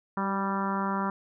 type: harmonic tone with a mistuned harmonic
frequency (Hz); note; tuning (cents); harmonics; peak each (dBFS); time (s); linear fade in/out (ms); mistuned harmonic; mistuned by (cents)
196; G3; 0; 1 / 2 / 3 / 4 / 5 / 6 / 7 / 8 / 9; -30 / -38 / -40 / -38 / -32 / -35 / -36 / -44 / -46; 0.17-1.1; 2; 2; -27
effects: none